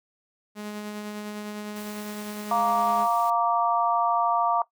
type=tone with tremolo; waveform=sawtooth; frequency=209.4 Hz; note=G#3; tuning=15 cents sharp; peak=-28 dBFS; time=0.55-3.08 s; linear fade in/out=50 ms; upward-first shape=triangle; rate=9.9 Hz; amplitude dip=30%
type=noise; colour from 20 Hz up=white; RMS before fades=-45 dBFS; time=1.76-3.3 s; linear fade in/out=2 ms
type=harmonic tone; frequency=233.1 Hz; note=A#3; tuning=in tune; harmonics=3 / 4 / 5; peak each=-25 / -25 / -25 dBFS; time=2.51-4.62 s; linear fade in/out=2 ms
effects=noise-tail reverb RT60 0.1 s tail -17 dB re dry